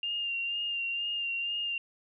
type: tone with vibrato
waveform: sine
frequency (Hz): 2796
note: F7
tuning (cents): +1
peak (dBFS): -30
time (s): 0.03-1.78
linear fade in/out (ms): 2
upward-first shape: sine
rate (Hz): 2.1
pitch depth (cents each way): 28
effects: none